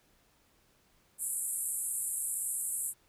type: band-pass noise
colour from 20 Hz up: pink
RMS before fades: -35 dBFS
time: 1.18-2.94 s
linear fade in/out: 50 ms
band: 7800 to 12000 Hz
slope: 96 dB/octave
effects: pink hiss -68 dBFS RMS until 3.08 s